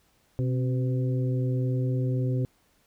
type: harmonic tone with a mistuned harmonic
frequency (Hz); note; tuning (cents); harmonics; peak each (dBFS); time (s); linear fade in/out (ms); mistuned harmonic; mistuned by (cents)
126.9; B2; +47; 1 / 2 / 3 / 4; -24 / -33 / -36 / -38; 0.39-2.45; 0; 2; +71
effects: pink hiss -66 dBFS RMS until 2.86 s